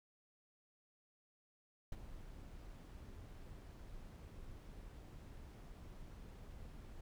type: noise with ADSR envelope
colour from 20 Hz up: brown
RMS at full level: -43 dBFS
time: 1.92-7.01 s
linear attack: 3 ms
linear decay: 27 ms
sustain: -10 dB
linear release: 4 ms
effects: none